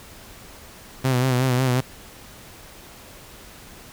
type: tone with vibrato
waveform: sawtooth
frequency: 127.8 Hz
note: C3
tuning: 40 cents flat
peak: -14 dBFS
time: 1.04-1.81 s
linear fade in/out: 10 ms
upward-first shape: sine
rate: 5.5 Hz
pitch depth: 60 cents each way
effects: pink hiss -44 dBFS RMS until 3.92 s